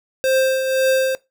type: tone with tremolo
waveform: square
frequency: 526 Hz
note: C5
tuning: 9 cents sharp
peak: -14 dBFS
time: 0.24-1.15 s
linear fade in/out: 0 ms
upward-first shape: triangle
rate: 1.9 Hz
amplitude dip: 55%
effects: noise-tail reverb RT60 0.2 s tail -20 dB re dry